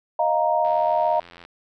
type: chord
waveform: sine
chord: Eb suspended second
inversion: none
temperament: just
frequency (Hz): 622.3 / 700 / 933.4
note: Eb5 / F5 / Bb5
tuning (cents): 0 / +4 / +2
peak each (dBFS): -22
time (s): 0.19-1.2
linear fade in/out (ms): 5
type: click train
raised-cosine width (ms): 0.3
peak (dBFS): -27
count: 70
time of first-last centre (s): 0.65-1.45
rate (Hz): 86.2
effects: none